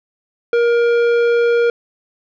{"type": "tone with tanh clipping", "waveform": "sine", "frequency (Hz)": 471.8, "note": "A#4", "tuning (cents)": 21, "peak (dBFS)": -13, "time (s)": [0.53, 1.7], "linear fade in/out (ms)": 2, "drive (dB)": 12, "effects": []}